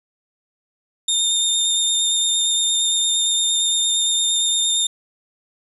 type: tone with vibrato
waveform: 25% pulse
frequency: 3641 Hz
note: A#7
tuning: 41 cents flat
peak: -12 dBFS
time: 1.08-4.87 s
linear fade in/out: 5 ms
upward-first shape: triangle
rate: 8.7 Hz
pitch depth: 15 cents each way
effects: none